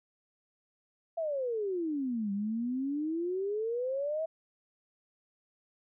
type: exponential two-way sweep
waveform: sine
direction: down then up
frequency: 680 to 196 to 654 Hz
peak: -30 dBFS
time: 1.17-4.26 s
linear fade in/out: 10 ms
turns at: 2.32 s
effects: none